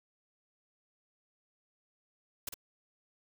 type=noise with echo; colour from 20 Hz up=white; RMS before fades=-37 dBFS; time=2.47-2.49 s; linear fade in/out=5 ms; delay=52 ms; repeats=1; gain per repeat=-6 dB; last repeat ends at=2.542 s; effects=none